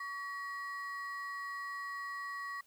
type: ring-modulated tone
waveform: triangle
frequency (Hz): 1522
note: F#6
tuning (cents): +48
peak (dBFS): -34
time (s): 0-2.61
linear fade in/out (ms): 5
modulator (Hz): 392
effects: white hiss -68 dBFS RMS until 2.66 s